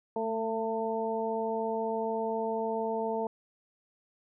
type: harmonic tone with a mistuned harmonic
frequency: 224.1 Hz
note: A3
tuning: 32 cents sharp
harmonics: 1 / 2 / 3 / 4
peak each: -37 / -32 / -35 / -35 dBFS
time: 0.16-3.27 s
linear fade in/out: 2 ms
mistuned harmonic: 1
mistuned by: -21 cents
effects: none